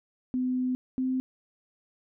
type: tone pair in turn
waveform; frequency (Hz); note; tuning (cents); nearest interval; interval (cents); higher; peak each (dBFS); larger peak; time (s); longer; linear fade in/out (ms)
sine; 253.8 / 258.5; B3 / C4; +47 / -21; unison; 32; second; -25; neither; 0.34-0.75 / 0.98-1.2; first; 0
effects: none